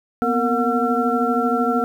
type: tone cluster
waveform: sine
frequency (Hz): 239.9 / 252.8 / 461.6 / 723 / 1354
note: A#3 / B3 / A#4 / F#5 / E6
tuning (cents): +50 / +41 / -17 / -40 / +46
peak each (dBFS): -23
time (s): 0.22-1.84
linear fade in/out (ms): 0
effects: 8-bit